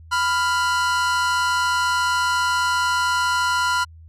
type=tone pair together; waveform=45% pulse; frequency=992.9 / 1396.9 Hz; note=B5 / F6; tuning=+9 / 0 cents; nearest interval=tritone; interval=591 cents; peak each=-21 dBFS; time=0.11-3.85 s; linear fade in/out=20 ms; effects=added 81 Hz sine -41 dBFS peak until 4.08 s + low-pass 9000 Hz 12 dB/octave